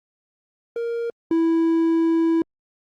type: tone pair in turn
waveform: triangle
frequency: 467.1 / 329 Hz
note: A#4 / E4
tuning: +3 / -3 cents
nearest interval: tritone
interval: 606 cents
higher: first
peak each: -21 / -14 dBFS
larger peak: second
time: 0.76-1.1 / 1.31-2.42 s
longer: second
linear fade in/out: 2 ms
effects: Opus 32 kbps